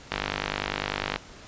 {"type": "click train", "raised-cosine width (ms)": 0.3, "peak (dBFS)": -9, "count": 53, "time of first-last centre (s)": [0.12, 1.16], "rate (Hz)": 50, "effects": ["pink hiss -47 dBFS RMS until 1.47 s", "resampled to 16000 Hz"]}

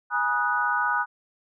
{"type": "chord", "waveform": "sine", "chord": "G# minor seventh", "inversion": "none", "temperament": "equal with one note detuned", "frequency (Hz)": [830.6, 965.8, 1244.5, 1480], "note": ["G#5", "B5", "D#6", "F#6"], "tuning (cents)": [0, -39, 0, 0], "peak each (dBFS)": [-30, -28, -27, -25], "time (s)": [0.1, 1.06], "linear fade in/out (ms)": 50, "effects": []}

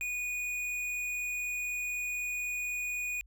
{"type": "tone with tanh clipping", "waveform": "sine", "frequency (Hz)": 2464, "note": "D#7", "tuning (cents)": -17, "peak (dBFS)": -34, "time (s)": [0.01, 3.21], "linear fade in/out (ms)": 0, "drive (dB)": 14, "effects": ["added 50 Hz sine -55 dBFS peak until 3.26 s"]}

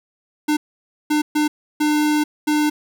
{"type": "tone bursts at uneven times", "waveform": "square", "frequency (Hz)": 300.7, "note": "D4", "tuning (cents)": 41, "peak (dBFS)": -16, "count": 5, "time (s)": [[0.48, 0.57], [1.1, 1.22], [1.35, 1.48], [1.8, 2.24], [2.47, 2.7]], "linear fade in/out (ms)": 10, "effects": []}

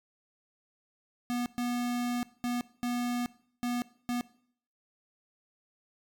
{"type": "tone bursts at uneven times", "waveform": "square", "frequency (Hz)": 243.2, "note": "B3", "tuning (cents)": -26, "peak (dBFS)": -30, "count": 6, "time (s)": [[1.3, 1.46], [1.58, 2.23], [2.44, 2.61], [2.83, 3.26], [3.63, 3.82], [4.09, 4.21]], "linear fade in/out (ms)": 0, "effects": ["noise-tail reverb RT60 0.6 s tail -20 dB re dry"]}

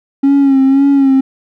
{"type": "tone with vibrato", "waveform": "triangle", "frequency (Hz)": 273.3, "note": "C#4", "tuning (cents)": -24, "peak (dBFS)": -3, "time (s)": [0.23, 1.21], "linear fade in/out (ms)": 10, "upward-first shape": "sine", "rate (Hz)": 1.9, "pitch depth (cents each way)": 44, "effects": ["tanh soft clip ceiling -1 dBFS"]}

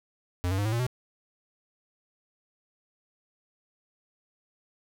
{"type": "tone with pitch steps", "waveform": "square", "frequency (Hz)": [89, 95.39, 102.23, 109.57, 117.44, 125.87], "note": ["F2", "G2", "G#2", "A2", "A#2", "B2"], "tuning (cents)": [33, -47, -27, -7, 13, 33], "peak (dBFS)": -26, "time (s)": [0.44, 0.866], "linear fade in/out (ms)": 0, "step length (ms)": 71, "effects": []}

